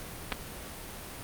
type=clicks; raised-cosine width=0.3 ms; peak=-14 dBFS; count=2; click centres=0.321 / 0.325 s; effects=pink hiss -42 dBFS RMS until 1.23 s + Opus 32 kbps